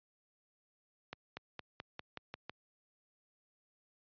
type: accelerating click train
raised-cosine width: 0.3 ms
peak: -26 dBFS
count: 8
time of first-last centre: 1.13-2.496 s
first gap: 240 ms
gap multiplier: 0.93
effects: high-pass 80 Hz 12 dB/octave + resampled to 11025 Hz